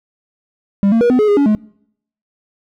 triangle tone with pitch steps, 199 / 228 / 479.6 / 252.6 / 423.8 / 409.7 / 283.4 / 212.7 Hz, G3 / A#3 / A#4 / B3 / G#4 / G#4 / C#4 / G#3, +26 / -38 / +49 / +39 / +35 / -24 / +38 / +42 cents, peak -7 dBFS, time 0.83-1.55 s, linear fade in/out 0 ms, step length 90 ms, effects noise-tail reverb RT60 0.7 s tail -25 dB re dry

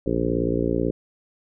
harmonic tone with a mistuned harmonic, 58.27 Hz, A#1, in tune, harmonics 1 / 2 / 3 / 4 / 5 / 6 / 7 / 8 / 9, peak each -31 / -31 / -29 / -31 / -26 / -29 / -27 / -30 / -31 dBFS, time 0.06-0.91 s, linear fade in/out 5 ms, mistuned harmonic 2, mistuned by +21 cents, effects none

